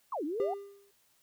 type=exponential two-way sweep; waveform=sine; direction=down then up; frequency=1200 to 277.2 to 808 Hz; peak=-32 dBFS; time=0.12-0.54 s; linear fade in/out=5 ms; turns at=0.24 s
type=tone with exponential decay; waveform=triangle; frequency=400 Hz; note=G4; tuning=35 cents sharp; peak=-24 dBFS; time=0.4-0.91 s; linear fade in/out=1 ms; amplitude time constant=110 ms
effects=white hiss -69 dBFS RMS until 1.22 s